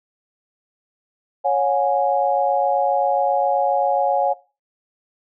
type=chord; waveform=sine; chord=C# suspended fourth; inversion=none; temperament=equal with one note detuned; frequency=554.4 / 723.1 / 830.6 Hz; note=C#5 / F#5 / G#5; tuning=0 / -40 / 0 cents; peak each=-20 dBFS; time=1.44-4.34 s; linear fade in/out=20 ms; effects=noise-tail reverb RT60 0.3 s tail -18 dB re dry